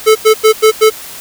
square tone bursts, 435.8 Hz, A4, 17 cents flat, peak -4 dBFS, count 5, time 0.06-0.903 s, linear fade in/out 20 ms, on 95 ms, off 92 ms, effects white hiss -29 dBFS RMS until 1.2 s

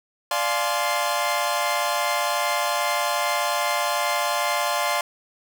sawtooth chord, D half-diminished seventh, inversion none, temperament equal with one note detuned, 587.3 / 698.5 / 850 / 1046.5 Hz, D5 / F5 / Ab5 / C6, 0 / 0 / +40 / 0 cents, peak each -24 / -23 / -25 / -22 dBFS, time 0.31-5.01 s, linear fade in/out 2 ms, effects none

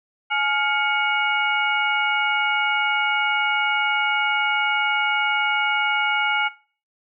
sine tone cluster, 845 / 1402 / 2220 / 2870 Hz, G#5 / F6 / C#7 / F7, +30 / +6 / +2 / +47 cents, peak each -25 / -24 / -24 / -28 dBFS, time 0.3-6.49 s, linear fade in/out 20 ms, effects noise-tail reverb RT60 0.4 s tail -18 dB re dry

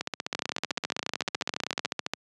two click trains, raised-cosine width 0.2 ms, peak -12 / -10 dBFS, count 30 / 26, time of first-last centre 0.01-1.857 / 0.35-2.136 s, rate 15.7 / 14 Hz, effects high-pass 150 Hz 12 dB/octave + resampled to 22050 Hz

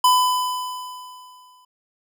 square tone with exponential decay, 1003 Hz, B5, 26 cents sharp, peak -12 dBFS, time 0.04-1.65 s, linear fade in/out 5 ms, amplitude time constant 350 ms, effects none

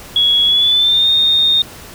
sine tone with pitch glide, 3349 to 3673 Hz, G#7 to A#7, +14 to -26 cents, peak -9 dBFS, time 0.16-1.62 s, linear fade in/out 2 ms, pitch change +160 cents, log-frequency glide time 0.45-1.09 s, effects pink hiss -35 dBFS RMS until 1.94 s

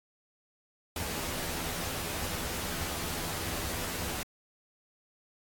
pink noise with comb filter, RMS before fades -35 dBFS, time 0.96-4.23 s, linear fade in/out 2 ms, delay 12 ms, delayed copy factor +0.65, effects AAC 64 kbps

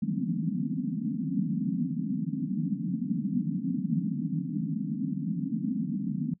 pink band-pass noise, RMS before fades -30 dBFS, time 0.02-6.34 s, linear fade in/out 5 ms, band 150 to 280 Hz, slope 96 dB/octave, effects noise-tail reverb RT60 0.1 s tail -21 dB re dry

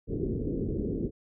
white low-pass noise, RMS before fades -31 dBFS, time 0.07-1.11 s, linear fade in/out 50 ms, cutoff 430 Hz, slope 48 dB/octave, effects none

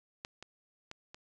clicks, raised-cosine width 0.2 ms, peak -22 / -29 / -26 / -30 dBFS, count 4, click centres 0.249 / 0.426 / 0.914 / 1.145 s, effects resampled to 24000 Hz

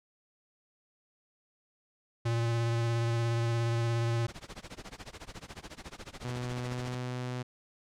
square tone with vibrato, 116.54 Hz, A#2, in tune, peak -28 dBFS, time 2.25-4.27 s, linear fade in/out 10 ms, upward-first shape square, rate 17 Hz, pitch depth 13 cents each way
pink noise with tremolo, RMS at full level -42 dBFS, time 4.28-6.95 s, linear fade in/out 5 ms, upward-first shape sine, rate 14 Hz, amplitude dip 95%
sawtooth tone with pitch glide, 123.47 to 124.98 Hz, B2 to B2, 0 to +21 cents, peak -30 dBFS, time 6.24-7.43 s, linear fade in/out 10 ms, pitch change +21 cents, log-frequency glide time 6.58-6.95 s
effects low-pass 7000 Hz 12 dB/octave

